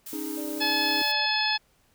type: noise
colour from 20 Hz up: blue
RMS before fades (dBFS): -39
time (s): 0.06-1.12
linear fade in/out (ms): 5
type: chord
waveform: triangle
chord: C# suspended second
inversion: none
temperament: equal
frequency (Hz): 277.2 / 311.1 / 415.3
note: C#4 / D#4 / G#4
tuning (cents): 0 / 0 / 0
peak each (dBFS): -35 / -31 / -37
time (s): 0.13-1.02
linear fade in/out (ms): 2
type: tone with vibrato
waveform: sine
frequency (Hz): 587.3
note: D5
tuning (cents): 0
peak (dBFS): -39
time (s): 0.37-1.26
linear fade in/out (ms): 5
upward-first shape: triangle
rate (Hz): 12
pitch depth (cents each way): 8
type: harmonic tone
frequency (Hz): 858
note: A5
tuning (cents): -44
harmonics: 1 / 2 / 3 / 4 / 5 / 6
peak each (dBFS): -30 / -30 / -30 / -30 / -30 / -30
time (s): 0.6-1.58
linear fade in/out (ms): 20
effects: pink hiss -65 dBFS RMS until 1.94 s